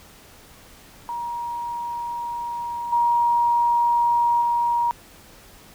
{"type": "tone with level steps", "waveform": "sine", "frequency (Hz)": 948, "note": "A#5", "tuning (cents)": 29, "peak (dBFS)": [-26, -16, -18], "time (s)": [1.09, 4.91], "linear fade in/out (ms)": 0, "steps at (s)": [2.92, 4.41], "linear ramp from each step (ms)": 10, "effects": ["pink hiss -48 dBFS RMS until 5.74 s"]}